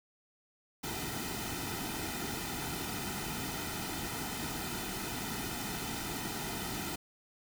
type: noise with comb filter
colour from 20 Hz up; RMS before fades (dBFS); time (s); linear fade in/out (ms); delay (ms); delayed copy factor
pink; -38; 0.83-6.96; 10; 1.8; -0.7
effects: none